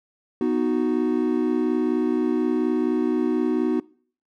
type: chord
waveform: triangle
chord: B major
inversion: none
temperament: equal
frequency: 246.9 / 311.1 / 370 Hz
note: B3 / D#4 / F#4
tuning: 0 / 0 / 0 cents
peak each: -22 dBFS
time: 0.41-3.8 s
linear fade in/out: 2 ms
effects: noise-tail reverb RT60 0.5 s tail -23 dB re dry